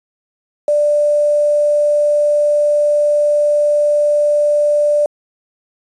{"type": "tone with quantisation", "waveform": "sine", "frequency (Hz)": 590, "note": "D5", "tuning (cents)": 8, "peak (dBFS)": -10, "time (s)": [0.68, 5.06], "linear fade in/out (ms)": 2, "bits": 6, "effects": ["resampled to 22050 Hz"]}